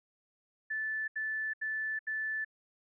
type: tone bursts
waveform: sine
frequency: 1750 Hz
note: A6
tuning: 10 cents flat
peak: -32 dBFS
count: 4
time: 0.7-2.448 s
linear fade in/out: 10 ms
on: 380 ms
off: 76 ms
effects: none